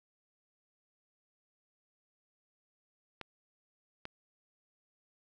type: clicks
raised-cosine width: 0.3 ms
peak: -25 dBFS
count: 2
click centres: 3.213 / 4.054 s
effects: none